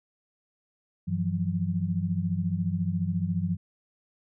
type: tone cluster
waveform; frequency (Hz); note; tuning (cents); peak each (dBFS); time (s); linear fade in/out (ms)
sine; 96.9 / 166.7 / 181; G2 / E3 / F#3; -20 / +20 / -38; -31 / -29 / -29; 1.07-3.57; 20
effects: none